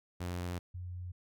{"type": "tone pair in turn", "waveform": ["sawtooth", "sine"], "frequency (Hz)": [88.6, 89.53], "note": ["F2", "F2"], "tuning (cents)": [25, 44], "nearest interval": "unison", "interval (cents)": 19, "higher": "second", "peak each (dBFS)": [-32, -39], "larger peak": "first", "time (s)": [[0.2, 0.59], [0.74, 1.12]], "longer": "first", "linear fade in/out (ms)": 10, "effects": []}